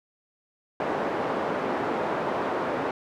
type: band-pass noise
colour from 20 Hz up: pink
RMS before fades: -28 dBFS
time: 0.8-2.91 s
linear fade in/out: 2 ms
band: 330 to 1100 Hz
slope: 12 dB/octave
effects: none